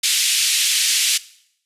pink band-pass noise, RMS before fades -18 dBFS, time 0.03-1.18 s, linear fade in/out 10 ms, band 2600 to 11000 Hz, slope 24 dB/octave, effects noise-tail reverb RT60 0.7 s tail -19 dB re dry + resampled to 32000 Hz

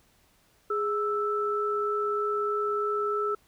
sine tone pair together, 415.3 / 1318.5 Hz, G#4 / E6, 0 / 0 cents, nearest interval octave + minor sixth, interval 2000 cents, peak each -28 dBFS, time 0.7-3.35 s, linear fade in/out 5 ms, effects pink hiss -64 dBFS RMS until 3.47 s

